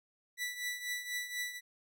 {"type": "tone with tremolo", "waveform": "sawtooth", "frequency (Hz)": 1968, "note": "B6", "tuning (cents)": -7, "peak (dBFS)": -30, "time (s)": [0.37, 1.61], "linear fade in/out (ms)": 50, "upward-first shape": "triangle", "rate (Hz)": 4.1, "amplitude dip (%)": 75, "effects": []}